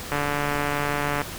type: click train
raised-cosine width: 0.5 ms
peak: -10 dBFS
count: 160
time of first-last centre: 0.12-1.217 s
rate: 145 Hz
effects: pink hiss -35 dBFS RMS until 1.38 s